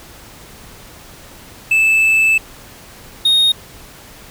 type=tone pair in turn; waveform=triangle; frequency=2629 / 3718 Hz; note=E7 / A#7; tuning=-5 / -5 cents; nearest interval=tritone; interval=600 cents; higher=second; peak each=-8 dBFS; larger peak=neither; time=1.71-2.38 / 3.25-3.52 s; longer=first; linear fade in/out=5 ms; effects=pink hiss -39 dBFS RMS until 4.3 s